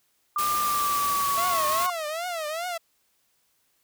sine tone with pitch glide, 1194 to 1088.6 Hz, D6 to C#6, +28 to -32 cents, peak -23 dBFS, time 0.36-1.9 s, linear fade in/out 2 ms, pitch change -160 cents, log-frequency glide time 0.58-1.73 s
white noise, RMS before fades -31 dBFS, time 0.38-1.87 s, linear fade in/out 10 ms
sawtooth tone with vibrato, 659.3 Hz, E5, in tune, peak -25 dBFS, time 1.37-2.78 s, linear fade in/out 10 ms, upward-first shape triangle, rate 2.5 Hz, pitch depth 190 cents each way
effects white hiss -69 dBFS RMS until 3.83 s

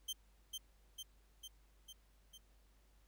sawtooth tone with echo, 3136 Hz, G7, in tune, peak -36 dBFS, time 0.08-0.13 s, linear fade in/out 10 ms, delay 450 ms, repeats 5, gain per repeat -3 dB, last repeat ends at 2.38 s, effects added 50 Hz sine -66 dBFS peak until 3.07 s + pink hiss -75 dBFS RMS until 3.07 s

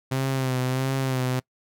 sawtooth tone with vibrato, 130.81 Hz, C3, in tune, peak -19 dBFS, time 0.11-1.4 s, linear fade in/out 10 ms, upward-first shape sine, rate 1.5 Hz, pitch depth 46 cents each way, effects noise-tail reverb RT60 0.1 s tail -24 dB re dry

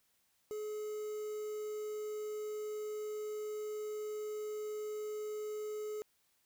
triangle tone with quantisation, 424.9 Hz, G#4, 40 cents sharp, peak -36 dBFS, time 0.51-6.02 s, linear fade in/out 0 ms, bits 9, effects white hiss -75 dBFS RMS until 6.45 s

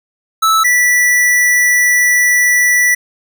square tone pair in turn, 1310 / 1962.2 Hz, E6 / B6, -11 / -12 cents, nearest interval perfect fifth, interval 699 cents, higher second, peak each -9 dBFS, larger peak neither, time 0.42-0.64 / 0.64-2.95 s, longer second, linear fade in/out 10 ms, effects none

